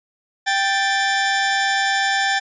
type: tone pair together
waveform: sawtooth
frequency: 784 / 1761.1 Hz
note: G5 / A6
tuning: 0 / +1 cents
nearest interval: octave + major second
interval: 1401 cents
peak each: -16 dBFS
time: 0.46-2.4 s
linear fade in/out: 20 ms
effects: resampled to 16000 Hz